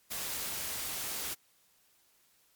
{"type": "noise", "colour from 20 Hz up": "white", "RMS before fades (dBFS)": -37, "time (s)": [0.1, 1.35], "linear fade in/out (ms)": 20, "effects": ["white hiss -68 dBFS RMS until 2.55 s", "MP3 96 kbps"]}